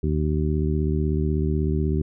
harmonic tone, 76.2 Hz, D#2, 36 cents flat, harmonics 1 / 2 / 3 / 4 / 5, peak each -23 / -25 / -29 / -31 / -29 dBFS, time 0.03-2.02 s, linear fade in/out 5 ms, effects none

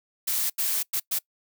blue noise bursts at uneven times, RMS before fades -26 dBFS, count 4, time 0.27-0.5 / 0.58-0.83 / 0.93-1 / 1.11-1.19 s, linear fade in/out 10 ms, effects noise-tail reverb RT60 0.1 s tail -23 dB re dry

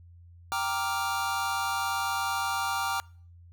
square chord, G minor seventh, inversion none, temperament equal, 784 / 932.3 / 1174.7 / 1396.9 Hz, G5 / Bb5 / D6 / F6, 0 / 0 / 0 / 0 cents, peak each -34 dBFS, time 0.52-3 s, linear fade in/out 0 ms, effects noise-tail reverb RT60 0.5 s tail -25 dB re dry + added 86 Hz sine -49 dBFS peak until 3.52 s

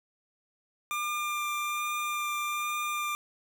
25% pulse tone with vibrato, 1196 Hz, D6, 31 cents sharp, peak -26 dBFS, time 0.91-3.15 s, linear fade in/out 0 ms, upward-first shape sine, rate 1.2 Hz, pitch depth 10 cents each way, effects none

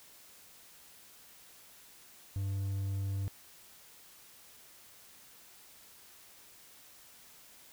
triangle tone, 98 Hz, G2, in tune, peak -30 dBFS, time 2.36-3.28 s, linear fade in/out 0 ms, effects white hiss -57 dBFS RMS until 7.72 s

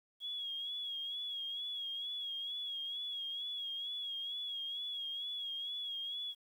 sine tone with vibrato, 3322 Hz, G#7, in tune, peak -38 dBFS, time 0.2-6.35 s, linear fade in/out 50 ms, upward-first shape sine, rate 2.2 Hz, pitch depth 53 cents each way, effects 11-bit

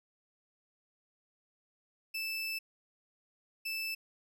30% pulse tone bursts at uneven times, 2637 Hz, E7, in tune, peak -32 dBFS, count 2, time 2.14-2.59 / 3.65-3.95 s, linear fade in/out 10 ms, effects none

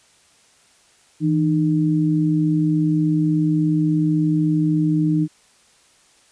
sine tone pair together, 161.6 / 305.1 Hz, E3 / D#4, -34 / -34 cents, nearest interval major seventh, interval 1100 cents, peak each -18 dBFS, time 1.2-5.28 s, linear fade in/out 50 ms, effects white hiss -55 dBFS RMS until 6.31 s + resampled to 22050 Hz

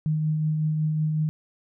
sine tone with tremolo, 154.8 Hz, D#3, 9 cents flat, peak -20 dBFS, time 0.06-1.29 s, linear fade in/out 0 ms, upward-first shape triangle, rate 5.4 Hz, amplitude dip 30%, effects none

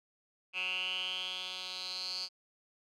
10% pulse tone with band-pass filter sweep, 184.5 Hz, F#3, 5 cents flat, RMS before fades -38 dBFS, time 0.53-2.29 s, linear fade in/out 50 ms, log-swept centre 2600 to 4600 Hz, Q 8.9, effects none

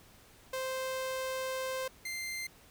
sawtooth tone pair in turn, 522 / 2088 Hz, C5 / C7, -4 / -4 cents, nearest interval 2 octaves, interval 2400 cents, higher second, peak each -30 / -33 dBFS, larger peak first, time 0.53-1.88 / 2.05-2.47 s, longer first, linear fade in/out 5 ms, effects pink hiss -59 dBFS RMS until 2.7 s

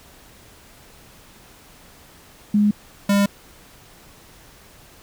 sine / square tone pair in turn, 207.7 / 200.9 Hz, G#3 / G3, 0 / +43 cents, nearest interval minor second, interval 57 cents, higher first, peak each -13 / -15 dBFS, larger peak first, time 2.54-2.71 / 3.09-3.26 s, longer neither, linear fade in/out 5 ms, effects pink hiss -48 dBFS RMS until 5.02 s

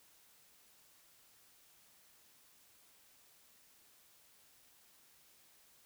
silence, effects white hiss -66 dBFS RMS until 5.85 s

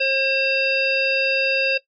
harmonic tone, 537 Hz, C5, 45 cents sharp, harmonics 1 / 3 / 5 / 7 / 9, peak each -22 / -29 / -20 / -32 / -28 dBFS, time 0-1.78 s, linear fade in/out 10 ms, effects noise-tail reverb RT60 0.1 s tail -17 dB re dry

